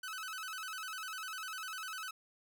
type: tone with vibrato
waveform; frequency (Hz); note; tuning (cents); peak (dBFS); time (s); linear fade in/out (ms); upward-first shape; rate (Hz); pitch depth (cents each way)
sawtooth; 1396.9; F6; 0; -37; 0.03-2.11; 5; square; 10; 130
effects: none